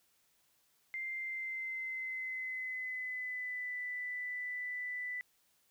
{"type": "tone with pitch glide", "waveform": "sine", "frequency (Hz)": [2093, 1987], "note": ["C7", "B6"], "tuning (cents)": [0, 10], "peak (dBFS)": -37, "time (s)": [0.94, 5.21], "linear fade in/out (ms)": 0, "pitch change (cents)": -90, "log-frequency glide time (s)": [1.15, 3.77], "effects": ["white hiss -73 dBFS RMS until 5.7 s"]}